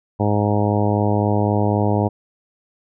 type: harmonic tone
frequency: 103.83 Hz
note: G#2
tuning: in tune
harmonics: 1 / 2 / 3 / 4 / 5 / 6 / 7 / 8 / 9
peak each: -19 / -22 / -24 / -25 / -26 / -27 / -27 / -28 / -29 dBFS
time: 0.19-2.09 s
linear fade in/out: 20 ms
effects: none